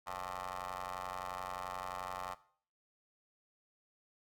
15% pulse ring-modulated tone, 91.5 Hz, F#2, 19 cents flat, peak -31 dBFS, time 0.06-2.35 s, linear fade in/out 20 ms, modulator 973 Hz, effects noise-tail reverb RT60 0.5 s tail -18 dB re dry

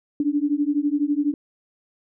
sine beating tone pair, 285.4 / 297.4 Hz, D4 / D4, -49 / +22 cents, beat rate 12 Hz, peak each -22 dBFS, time 0.2-1.34 s, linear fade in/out 2 ms, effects none

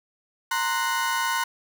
35% pulse tone cluster, 927 / 1046 / 1479 Hz, A#5 / C6 / F#6, -10 / -1 / -1 cents, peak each -26 dBFS, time 0.51-1.44 s, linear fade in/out 5 ms, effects none

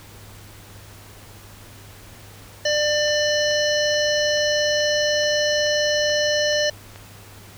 harmonic tone, 596 Hz, D5, 25 cents sharp, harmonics 1 / 3 / 5 / 7 / 9 / 10, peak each -20 / -25 / -27 / -28 / -30 / -30 dBFS, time 2.65-6.7 s, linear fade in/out 5 ms
click train, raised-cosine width 0.3 ms, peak -25 dBFS, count 10, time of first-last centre 3.08-6.959 s, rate 2.32 Hz
effects added 101 Hz sine -45 dBFS peak until 7.57 s + pink hiss -45 dBFS RMS until 7.57 s

